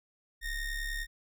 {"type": "ring-modulated tone", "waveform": "square", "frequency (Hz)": 910, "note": "A#5", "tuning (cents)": -42, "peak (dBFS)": -31, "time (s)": [0.41, 1.07], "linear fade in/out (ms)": 50, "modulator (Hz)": 945, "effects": []}